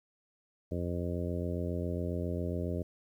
harmonic tone, 87.31 Hz, F2, in tune, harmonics 1 / 2 / 3 / 4 / 5 / 6 / 7, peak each -35 / -38 / -40 / -41 / -42 / -43 / -43 dBFS, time 0.71-2.83 s, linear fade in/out 10 ms, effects 11-bit

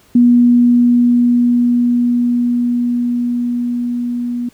sine tone with level ramp, 241.8 Hz, B3, 36 cents flat, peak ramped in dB -5 to -17 dBFS, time 0.15-4.49 s, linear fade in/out 5 ms, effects pink hiss -50 dBFS RMS until 4.53 s

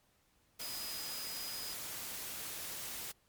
sine tone in noise, 4978 Hz, D#8, in tune, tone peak -44 dBFS, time 0.61-1.74 s, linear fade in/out 10 ms, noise white, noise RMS -43 dBFS, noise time 0.59-3.12 s, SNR -4 dB, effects pink hiss -72 dBFS RMS until 3.28 s + MP3 96 kbps

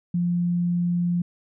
sine tone, 174.61 Hz, F3, in tune, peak -20 dBFS, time 0.14-1.22 s, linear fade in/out 5 ms, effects none

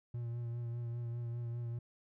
triangle tone with vibrato, 118.5 Hz, A#2, 29 cents sharp, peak -35 dBFS, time 0.14-1.79 s, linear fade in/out 5 ms, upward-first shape triangle, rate 5 Hz, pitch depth 30 cents each way, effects none

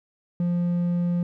sine tone with hard clipping, 174.7 Hz, F3, 1 cent sharp, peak -22 dBFS, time 0.4-1.23 s, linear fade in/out 2 ms, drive 3 dB, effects none

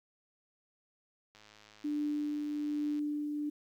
click train, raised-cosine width 0.2 ms, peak -39 dBFS, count 175, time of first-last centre 1.35-2.992 s, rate 106 Hz
sine tone with tremolo, 295.8 Hz, D4, 13 cents sharp, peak -30 dBFS, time 1.84-3.5 s, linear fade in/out 10 ms, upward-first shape triangle, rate 1.2 Hz, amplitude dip 35%
effects 11-bit

